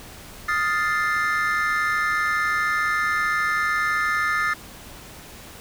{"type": "chord", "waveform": "triangle", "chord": "F dominant seventh", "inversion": "third", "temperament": "equal", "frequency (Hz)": [1244.5, 1396.9, 1760, 2093], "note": ["Eb6", "F6", "A6", "C7"], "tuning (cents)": [0, 0, 0, 0], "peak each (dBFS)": [-23, -26, -22, -27], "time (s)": [0.48, 4.54], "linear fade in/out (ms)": 10, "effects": ["pink hiss -42 dBFS RMS until 5.6 s"]}